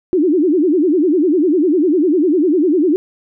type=tone with vibrato; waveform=sine; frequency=329.6 Hz; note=E4; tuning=in tune; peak=-10 dBFS; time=0.13-2.96 s; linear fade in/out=0 ms; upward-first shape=sine; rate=10 Hz; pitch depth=250 cents each way; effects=none